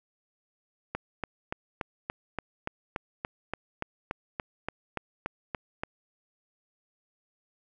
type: click train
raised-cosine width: 0.5 ms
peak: -16 dBFS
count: 18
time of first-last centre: 0.95-5.835 s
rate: 3.48 Hz
effects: none